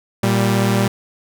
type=tone pair together; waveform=sawtooth; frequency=116.54 / 196 Hz; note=A#2 / G3; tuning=0 / 0 cents; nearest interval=major sixth; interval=900 cents; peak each=-13 dBFS; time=0.23-0.88 s; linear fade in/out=5 ms; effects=none